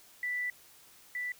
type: tone pair in turn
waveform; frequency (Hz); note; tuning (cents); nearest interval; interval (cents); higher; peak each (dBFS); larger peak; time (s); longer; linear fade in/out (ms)
sine; 1975.5 / 1975.5; B6 / B6; 0 / 0; unison; 0; neither; -31 / -33; first; 0.23-0.5 / 1.15-1.32; first; 2
effects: white hiss -58 dBFS RMS until 1.39 s